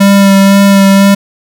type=tone with vibrato; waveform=square; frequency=197.1 Hz; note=G3; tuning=10 cents sharp; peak=-3 dBFS; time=0-1.15 s; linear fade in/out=10 ms; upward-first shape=sine; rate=2 Hz; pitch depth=15 cents each way; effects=none